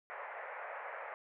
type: band-pass noise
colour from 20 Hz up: pink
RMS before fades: -45 dBFS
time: 0.1-1.14 s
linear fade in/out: 0 ms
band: 510 to 2200 Hz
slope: 48 dB/octave
effects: none